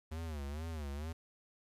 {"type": "tone with vibrato", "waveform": "square", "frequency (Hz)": 76, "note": "D#2", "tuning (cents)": -40, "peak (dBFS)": -40, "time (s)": [0.11, 1.13], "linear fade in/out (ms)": 10, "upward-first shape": "sine", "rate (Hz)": 2.2, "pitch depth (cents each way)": 150, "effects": ["resampled to 32000 Hz", "11-bit"]}